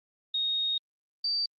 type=tone pair in turn; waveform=sine; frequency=3729 / 4641 Hz; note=A#7 / D8; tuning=0 / -21 cents; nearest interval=major third; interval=379 cents; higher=second; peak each=-26 dBFS; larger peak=neither; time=0.34-0.78 / 1.24-1.46 s; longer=first; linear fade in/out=5 ms; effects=Opus 32 kbps